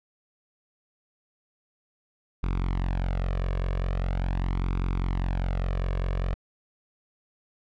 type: tone with flanger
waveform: sawtooth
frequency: 45 Hz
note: F#1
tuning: 47 cents flat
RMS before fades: -27 dBFS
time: 2.43-6.34 s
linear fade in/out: 0 ms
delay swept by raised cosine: 0.82 to 1.79 ms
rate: 0.42 Hz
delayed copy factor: +0.65
effects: low-pass 3000 Hz 12 dB/octave